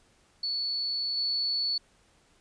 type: tone with level steps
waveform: sine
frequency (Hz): 4435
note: C#8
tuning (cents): 0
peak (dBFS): -28 / -26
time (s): 0.43-1.78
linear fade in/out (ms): 5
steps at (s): 1.17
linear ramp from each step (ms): 2
effects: pink hiss -64 dBFS RMS until 2.4 s + resampled to 22050 Hz